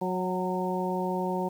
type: harmonic tone with a mistuned harmonic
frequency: 183.2 Hz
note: F#3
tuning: 17 cents flat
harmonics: 1 / 2 / 3 / 4 / 5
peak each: -31 / -32 / -35 / -36 / -33 dBFS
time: 0.01-1.49 s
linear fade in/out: 10 ms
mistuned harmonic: 4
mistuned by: +24 cents
effects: 9-bit